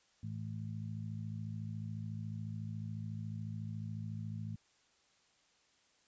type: harmonic tone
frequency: 54 Hz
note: A1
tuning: 32 cents flat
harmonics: 2 / 3 / 4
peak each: -41 / -45 / -47 dBFS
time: 0.23-4.56 s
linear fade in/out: 5 ms
effects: white hiss -71 dBFS RMS until 6.07 s + resampled to 16000 Hz